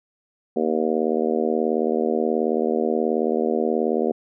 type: harmonic tone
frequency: 78.6 Hz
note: D#2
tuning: 18 cents sharp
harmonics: 3 / 4 / 5 / 6 / 7 / 8 / 9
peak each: -25 / -28 / -24 / -25 / -29 / -32 / -31 dBFS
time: 0.56-4.12 s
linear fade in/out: 5 ms
effects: none